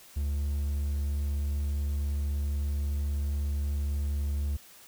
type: tone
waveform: triangle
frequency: 71.9 Hz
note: D2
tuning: 36 cents flat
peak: -25 dBFS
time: 0.16-4.57 s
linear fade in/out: 10 ms
effects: white hiss -53 dBFS RMS until 4.87 s